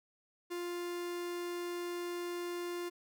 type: tone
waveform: 45% pulse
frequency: 350 Hz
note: F4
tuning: 4 cents sharp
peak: -37 dBFS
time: 0.5-2.9 s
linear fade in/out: 20 ms
effects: none